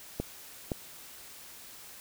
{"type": "clicks", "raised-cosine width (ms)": 2, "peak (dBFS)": -17, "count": 2, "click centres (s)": [0.2, 0.718], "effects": ["white hiss -49 dBFS RMS until 2 s"]}